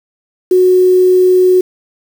sine tone with quantisation, 367.2 Hz, F#4, 13 cents flat, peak -5 dBFS, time 0.51-1.61 s, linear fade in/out 5 ms, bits 5, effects none

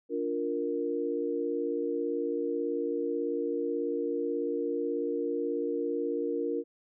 sine chord, Bb major, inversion first, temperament just, 291.4 / 349.6 / 466.2 Hz, D4 / F4 / Bb4, -13 / +2 / 0 cents, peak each -34 / -34 / -31 dBFS, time 0.09-6.64 s, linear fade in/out 50 ms, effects none

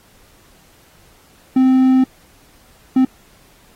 triangle tone bursts at uneven times, 260 Hz, C4, 11 cents flat, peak -7 dBFS, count 2, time 1.56-2.04 / 2.96-3.05 s, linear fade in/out 5 ms, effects pink hiss -51 dBFS RMS until 3.75 s + AAC 48 kbps

